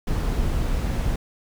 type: noise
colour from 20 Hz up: brown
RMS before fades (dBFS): -23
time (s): 0.07-1.16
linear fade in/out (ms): 5
effects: none